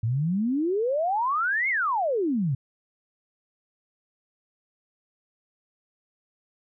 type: exponential two-way sweep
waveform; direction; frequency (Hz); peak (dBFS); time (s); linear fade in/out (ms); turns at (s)
sine; up then down; 106.6 to 2217 to 124; -22; 0.03-2.55; 5; 1.69
effects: none